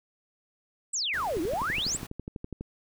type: exponential two-way sweep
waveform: sine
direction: down then up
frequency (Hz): 8372 to 301.4 to 8372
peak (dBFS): -27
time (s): 0.93-1.97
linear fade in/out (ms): 10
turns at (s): 1.41
type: noise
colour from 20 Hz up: pink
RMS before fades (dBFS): -43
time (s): 1.13-2.07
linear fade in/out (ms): 10
type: click train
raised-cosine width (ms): 3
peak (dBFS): -23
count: 16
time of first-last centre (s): 1.37-2.61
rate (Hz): 12.1
effects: none